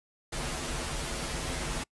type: noise with comb filter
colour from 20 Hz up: pink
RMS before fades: -34 dBFS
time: 0.32-1.84 s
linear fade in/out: 10 ms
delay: 10 ms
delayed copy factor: -1
effects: noise-tail reverb RT60 0.1 s tail -26 dB re dry + resampled to 24000 Hz